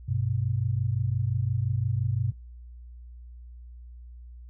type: tone pair together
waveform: sine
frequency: 99.21 / 125 Hz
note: G2 / B2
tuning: +21 / +21 cents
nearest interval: major third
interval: 400 cents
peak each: -27 dBFS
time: 0.08-2.32 s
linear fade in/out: 10 ms
effects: noise-tail reverb RT60 0.2 s tail -21 dB re dry + added 60 Hz sine -42 dBFS peak until 4.49 s